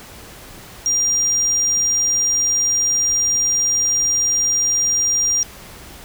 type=tone; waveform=sine; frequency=5700 Hz; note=F8; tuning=34 cents sharp; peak=-13 dBFS; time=0.86-5.43 s; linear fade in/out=0 ms; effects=tanh soft clip ceiling -12 dBFS + pink hiss -39 dBFS RMS until 6.04 s